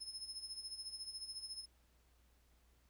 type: tone with tremolo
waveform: 35% pulse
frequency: 5190 Hz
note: E8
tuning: 28 cents flat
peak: -40 dBFS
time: 0-1.66 s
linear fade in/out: 20 ms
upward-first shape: sine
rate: 14 Hz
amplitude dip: 70%
effects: added 60 Hz sine -69 dBFS peak until 2.89 s + pink hiss -75 dBFS RMS until 2.89 s